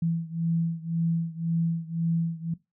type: beating tone pair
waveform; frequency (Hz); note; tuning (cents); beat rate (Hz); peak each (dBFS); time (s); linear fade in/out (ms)
sine; 165.5 / 167.4; E3 / E3; +7 / +27; 1.9; -27 / -29; 0.02-2.54; 5
effects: noise-tail reverb RT60 0.2 s tail -18 dB re dry